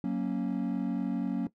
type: chord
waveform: triangle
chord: F# major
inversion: none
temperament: equal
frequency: 185 / 233.1 / 277.2 Hz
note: F#3 / A#3 / C#4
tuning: 0 / 0 / 0 cents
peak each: -30 dBFS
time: 0.04-1.47 s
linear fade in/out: 2 ms
effects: noise-tail reverb RT60 0.1 s tail -17 dB re dry + tanh soft clip ceiling -20 dBFS